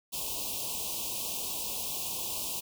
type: band-stop noise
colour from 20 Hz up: white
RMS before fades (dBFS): -35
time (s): 0.12-2.61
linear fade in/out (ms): 20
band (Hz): 1100 to 2500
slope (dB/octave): 96
effects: none

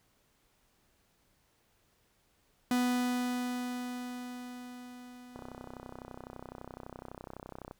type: tone with exponential decay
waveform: 45% pulse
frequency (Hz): 247.6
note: B3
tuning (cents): +5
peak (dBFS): -26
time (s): 2.71-7.18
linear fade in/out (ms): 2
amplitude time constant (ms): 970
type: click train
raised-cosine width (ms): 1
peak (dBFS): -29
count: 76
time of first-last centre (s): 5.36-7.711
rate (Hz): 31.9
effects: pink hiss -71 dBFS RMS until 7.79 s

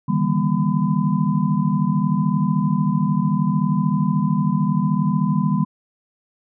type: tone cluster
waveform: sine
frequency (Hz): 147.3 / 160.5 / 196.7 / 237.4 / 1009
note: D3 / E3 / G3 / A#3 / B5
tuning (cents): +6 / -46 / +6 / +32 / +37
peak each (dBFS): -24 / -21 / -20 / -24 / -29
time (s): 0.08-5.65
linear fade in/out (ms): 10
effects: none

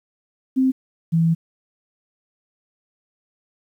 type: tone pair in turn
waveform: sine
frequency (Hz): 261.6 / 164.8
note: C4 / E3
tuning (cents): 0 / 0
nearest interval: minor sixth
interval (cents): 800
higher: first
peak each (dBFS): -14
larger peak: neither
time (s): 0.56-0.72 / 1.12-1.35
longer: second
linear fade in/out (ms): 20
effects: 9-bit

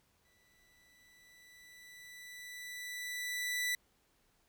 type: tone with exponential growth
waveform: sawtooth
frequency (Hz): 1975.5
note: B6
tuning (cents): 0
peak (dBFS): -28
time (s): 0.25-3.75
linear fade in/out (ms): 2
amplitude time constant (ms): 760
effects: pink hiss -73 dBFS RMS until 4.48 s

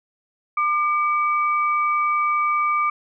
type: tone pair together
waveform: sine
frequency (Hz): 1198.3 / 2283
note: D6 / D7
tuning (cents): +34 / -50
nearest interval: major seventh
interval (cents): 1116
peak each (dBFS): -18 / -26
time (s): 0.57-2.9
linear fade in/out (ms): 5
effects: none

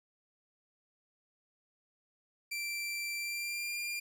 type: tone with pitch glide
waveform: sawtooth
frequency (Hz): 2349 to 2397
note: D7 to D7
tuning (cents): 0 to +35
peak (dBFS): -32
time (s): 2.51-4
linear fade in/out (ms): 10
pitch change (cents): +35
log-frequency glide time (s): 3.17-3.73
effects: none

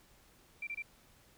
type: tone bursts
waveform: sine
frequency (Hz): 2353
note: D7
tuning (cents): +3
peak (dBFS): -37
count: 3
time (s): 0.62-0.823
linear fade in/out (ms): 5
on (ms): 51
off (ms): 25
effects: pink hiss -64 dBFS RMS until 1.37 s

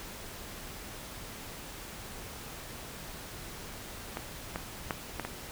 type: clicks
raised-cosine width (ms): 0.5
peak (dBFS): -20 / -19 / -15 / -18 / -19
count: 5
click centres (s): 4.171 / 4.559 / 4.908 / 5.197 / 5.25
effects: pink hiss -44 dBFS RMS until 5.51 s

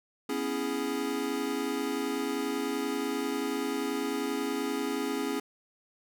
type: chord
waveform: square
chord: C# minor seventh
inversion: third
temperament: equal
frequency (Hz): 246.9 / 277.2 / 329.6 / 415.3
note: B3 / C#4 / E4 / G#4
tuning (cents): 0 / 0 / 0 / 0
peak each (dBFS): -38 / -34 / -38 / -35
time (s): 0.29-5.4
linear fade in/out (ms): 5
effects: none

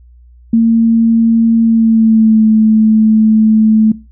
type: tone with pitch glide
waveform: sine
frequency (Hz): 227.9 to 218.2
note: A#3 to A3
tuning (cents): -39 to -14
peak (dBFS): -5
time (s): 0.53-3.92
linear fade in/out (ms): 5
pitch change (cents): -75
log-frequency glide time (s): 1.61-2.44
effects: noise-tail reverb RT60 0.3 s tail -20 dB re dry + added 60 Hz sine -38 dBFS peak until 4.11 s

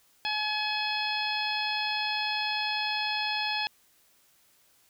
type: harmonic tone with a mistuned harmonic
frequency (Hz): 850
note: G#5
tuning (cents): +40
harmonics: 1 / 2 / 3 / 4 / 5 / 6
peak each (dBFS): -33 / -36 / -33 / -34 / -36 / -38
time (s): 0.25-3.67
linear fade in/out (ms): 0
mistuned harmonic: 4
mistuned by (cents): -20
effects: white hiss -64 dBFS RMS until 4.89 s

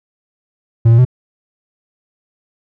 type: tone with pitch steps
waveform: triangle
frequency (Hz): 114.8 / 116.3 / 125.9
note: A#2 / A#2 / B2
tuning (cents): -26 / -4 / +34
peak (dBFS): -3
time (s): 0.85-1.051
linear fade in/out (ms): 10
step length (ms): 67
effects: none

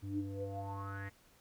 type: tone with low-pass filter sweep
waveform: square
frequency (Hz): 98.5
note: G2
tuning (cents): +9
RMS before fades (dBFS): -41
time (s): 0.02-1.1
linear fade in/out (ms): 20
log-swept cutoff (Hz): 220 to 2000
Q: 9.7
effects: pink hiss -66 dBFS RMS until 1.4 s

